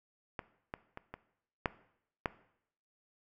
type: clicks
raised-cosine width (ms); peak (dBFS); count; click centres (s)
0.5; -22 / -23 / -28 / -27 / -14 / -15; 6; 0.392 / 0.739 / 0.974 / 1.14 / 1.658 / 2.258
effects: noise-tail reverb RT60 0.7 s tail -17 dB re dry